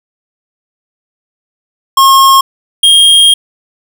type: tone pair in turn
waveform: square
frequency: 1079 / 3233 Hz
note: C#6 / G#7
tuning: -47 / -47 cents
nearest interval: octave + perfect fifth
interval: 1900 cents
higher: second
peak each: -3 dBFS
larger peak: neither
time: 1.97-2.41 / 2.83-3.34 s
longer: second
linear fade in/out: 5 ms
effects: none